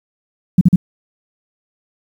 sine tone bursts, 179.3 Hz, F3, 46 cents sharp, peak -4 dBFS, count 3, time 0.58-0.76 s, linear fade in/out 5 ms, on 32 ms, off 42 ms, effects 7-bit

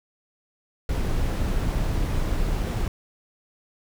brown noise, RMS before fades -24 dBFS, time 0.89-2.88 s, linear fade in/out 2 ms, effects none

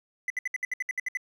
triangle tone bursts, 2009 Hz, B6, 29 cents sharp, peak -25 dBFS, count 11, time 0.28-1.172 s, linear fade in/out 2 ms, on 22 ms, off 65 ms, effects none

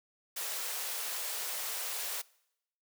white high-pass noise, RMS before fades -37 dBFS, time 0.36-2.22 s, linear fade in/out 10 ms, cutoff 420 Hz, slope 48 dB/octave, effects noise-tail reverb RT60 0.8 s tail -23 dB re dry

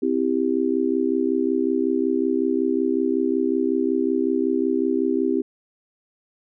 sine chord, C major, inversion none, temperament just, 261.6 / 327 / 392.4 Hz, C4 / E4 / G4, 0 / -14 / +2 cents, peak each -23 dBFS, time 0.02-5.42 s, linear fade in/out 10 ms, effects none

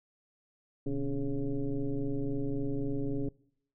sine tone with frequency modulation, 146.83 Hz, D3, in tune, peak -29 dBFS, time 0.86-3.29 s, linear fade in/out 5 ms, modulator 135 Hz, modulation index 2, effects noise-tail reverb RT60 0.7 s tail -24 dB re dry

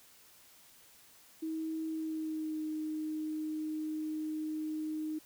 sine tone with pitch glide, 319.1 to 310 Hz, D#4 to D#4, +44 to -6 cents, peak -34 dBFS, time 1.42-5.19 s, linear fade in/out 10 ms, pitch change -50 cents, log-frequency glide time 1.86-2.64 s, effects white hiss -60 dBFS RMS until 5.25 s

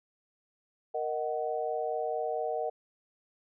sine chord, D# minor, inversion second, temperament just, 466.7 / 622.3 / 746.7 Hz, A#4 / D#5 / F#5, +2 / 0 / +16 cents, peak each -34 dBFS, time 0.94-2.7 s, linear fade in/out 10 ms, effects none

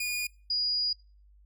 sawtooth / sine tone pair in turn, 2444 / 4888 Hz, D#7 / D#8, -32 / -32 cents, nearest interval octave, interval 1200 cents, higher second, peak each -26 dBFS, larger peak neither, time 0-0.27 / 0.5-0.93 s, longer second, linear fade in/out 5 ms, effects noise-tail reverb RT60 0.4 s tail -25 dB re dry + added 50 Hz sine -55 dBFS peak until 1.45 s

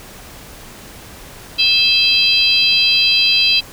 harmonic tone with a mistuned harmonic, 801 Hz, G5, 37 cents sharp, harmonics 3 / 4 / 5 / 6, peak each -16 / -16 / -16 / -16 dBFS, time 1.58-3.61 s, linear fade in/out 20 ms, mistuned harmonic 3, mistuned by +150 cents, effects pink hiss -37 dBFS RMS until 3.72 s

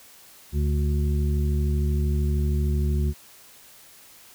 harmonic tone, 73 Hz, D2, 10 cents flat, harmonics 1 / 2 / 3 / 5, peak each -21 / -28 / -32 / -35 dBFS, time 0.52-3.14 s, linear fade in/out 50 ms, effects white hiss -50 dBFS RMS until 4.34 s

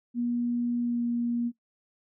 sine tone with pitch glide, 240 to 237.7 Hz, B3 to A#3, -49 to +34 cents, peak -25 dBFS, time 0.14-1.52 s, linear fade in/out 50 ms, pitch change -17 cents, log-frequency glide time 0.81-1.02 s, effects noise-tail reverb RT60 0.1 s tail -17 dB re dry

